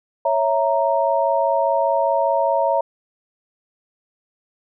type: chord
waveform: sine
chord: A# diminished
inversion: first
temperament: equal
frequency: 554.4 / 659.3 / 932.3 Hz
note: C#5 / E5 / A#5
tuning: 0 / 0 / 0 cents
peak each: -20 dBFS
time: 0.25-2.81 s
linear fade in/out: 5 ms
effects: none